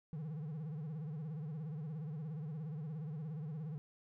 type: tone with vibrato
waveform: triangle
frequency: 153.6 Hz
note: D#3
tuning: 22 cents flat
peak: -38 dBFS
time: 0.13-3.78 s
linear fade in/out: 0 ms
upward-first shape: sine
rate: 17 Hz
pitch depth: 140 cents each way
effects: none